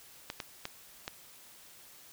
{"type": "clicks", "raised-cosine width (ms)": 0.2, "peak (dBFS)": -19, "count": 4, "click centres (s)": [0.301, 0.402, 0.654, 1.079], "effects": ["white hiss -55 dBFS RMS until 2.12 s"]}